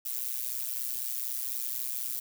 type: noise with amplitude modulation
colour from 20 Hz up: violet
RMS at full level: -30 dBFS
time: 0.05-2.2 s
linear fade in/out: 10 ms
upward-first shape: sine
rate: 124 Hz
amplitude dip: 95%
effects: none